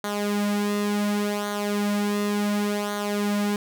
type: tone with flanger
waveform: sawtooth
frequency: 205.9 Hz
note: G#3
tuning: 15 cents flat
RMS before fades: -25 dBFS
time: 0.04-3.56 s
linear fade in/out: 2 ms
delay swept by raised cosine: 0.38 to 3.58 ms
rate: 0.69 Hz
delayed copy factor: -0.65
effects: none